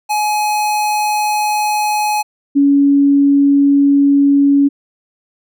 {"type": "tone pair in turn", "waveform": ["square", "sine"], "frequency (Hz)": [843, 281.3], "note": ["G#5", "C#4"], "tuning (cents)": [26, 26], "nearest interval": "octave + perfect fifth", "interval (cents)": 1900, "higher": "first", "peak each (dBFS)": [-14, -7], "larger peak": "second", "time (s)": [[0.09, 2.23], [2.55, 4.69]], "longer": "neither", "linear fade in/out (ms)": 20, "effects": []}